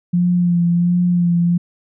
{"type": "tone with vibrato", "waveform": "sine", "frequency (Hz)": 174.61, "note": "F3", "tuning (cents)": 0, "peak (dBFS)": -12, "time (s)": [0.13, 1.58], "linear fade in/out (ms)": 10, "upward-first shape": "sine", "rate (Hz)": 1.4, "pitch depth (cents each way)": 28, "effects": []}